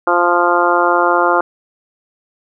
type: harmonic tone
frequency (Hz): 174.61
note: F3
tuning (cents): 0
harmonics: 2 / 3 / 4 / 5 / 6 / 7 / 8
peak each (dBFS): -18 / -18 / -18 / -18 / -18 / -18 / -18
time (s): 0.07-1.41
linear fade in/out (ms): 2
effects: none